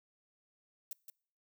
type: noise with echo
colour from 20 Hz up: violet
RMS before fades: -41 dBFS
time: 0.91-0.93 s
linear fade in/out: 2 ms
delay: 170 ms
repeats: 1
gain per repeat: -8 dB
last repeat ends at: 1.1 s
effects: noise-tail reverb RT60 0.6 s tail -26 dB re dry